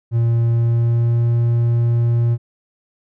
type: tone with pitch glide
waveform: triangle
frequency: 116.54 to 117.83 Hz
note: A#2 to A#2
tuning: 0 to +19 cents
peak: -11 dBFS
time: 0.11-2.38 s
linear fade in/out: 50 ms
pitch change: +19 cents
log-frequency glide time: 0.49-1.25 s
effects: none